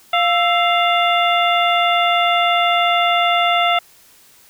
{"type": "harmonic tone with a mistuned harmonic", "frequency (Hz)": 698.5, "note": "F5", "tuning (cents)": 0, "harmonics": [1, 2, 3, 4, 5], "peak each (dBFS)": [-16, -19, -21, -22, -23], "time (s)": [0.13, 3.79], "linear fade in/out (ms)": 5, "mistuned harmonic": 2, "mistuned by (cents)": -87, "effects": ["white hiss -49 dBFS RMS until 4.49 s"]}